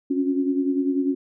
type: tone cluster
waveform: sine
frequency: 274.4 / 284.5 / 360.8 Hz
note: C#4 / C#4 / F#4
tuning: -17 / +45 / -44 cents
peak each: -21 / -27 / -28 dBFS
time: 0.1-1.15 s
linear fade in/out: 10 ms
effects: none